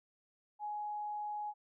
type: tone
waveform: sine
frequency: 837 Hz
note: G#5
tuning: 13 cents sharp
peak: -37 dBFS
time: 0.59-1.54 s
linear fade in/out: 50 ms
effects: none